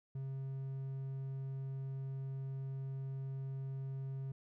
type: tone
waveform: triangle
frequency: 134.6 Hz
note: C3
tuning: 49 cents sharp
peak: -37 dBFS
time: 0.15-4.32 s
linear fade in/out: 5 ms
effects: none